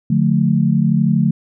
sine chord, D minor, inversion none, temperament equal with one note detuned, 146.83 / 178.59 / 220 Hz, D3 / F3 / A3, 0 / +39 / 0 cents, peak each -16 dBFS, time 0.1-1.31 s, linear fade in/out 5 ms, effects none

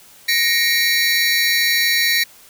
square tone cluster, 1866 / 2183 / 2346 / 3953 / 4453 Hz, A#6 / C#7 / D7 / B7 / C#8, +1 / -27 / -2 / +1 / +7 cents, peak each -19 / -24 / -26 / -20 / -24 dBFS, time 0.28-2.24 s, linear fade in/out 10 ms, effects white hiss -46 dBFS RMS until 2.49 s

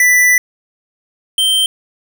square tone pair in turn, 1981 / 3130 Hz, B6 / G7, +5 / -3 cents, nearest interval minor sixth, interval 792 cents, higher second, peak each -8 / -11 dBFS, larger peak first, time 0-0.38 / 1.38-1.66 s, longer first, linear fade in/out 2 ms, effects none

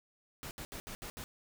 pink noise bursts at uneven times, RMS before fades -44 dBFS, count 6, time 0.43-0.51 / 0.58-0.65 / 0.72-0.8 / 0.87-0.95 / 1.02-1.1 / 1.17-1.24 s, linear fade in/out 0 ms, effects none

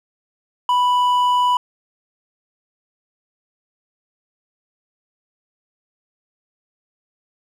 sine tone with hard clipping, 987.8 Hz, B5, in tune, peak -15 dBFS, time 0.69-1.57 s, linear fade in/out 2 ms, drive 5 dB, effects none

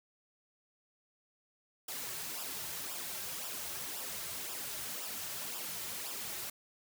white noise with flanger, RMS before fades -41 dBFS, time 1.88-6.5 s, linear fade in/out 5 ms, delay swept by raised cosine 0.47 to 4.17 ms, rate 1.9 Hz, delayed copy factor -0.65, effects none

